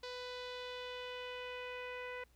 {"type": "tone with low-pass filter sweep", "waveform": "sawtooth", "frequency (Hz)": 497.4, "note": "B4", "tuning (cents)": 12, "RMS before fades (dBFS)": -45, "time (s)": [0.03, 2.24], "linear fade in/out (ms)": 5, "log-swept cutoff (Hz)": [4400, 2200], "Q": 3, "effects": ["added 60 Hz sine -67 dBFS peak until 2.35 s", "pink hiss -73 dBFS RMS until 2.35 s"]}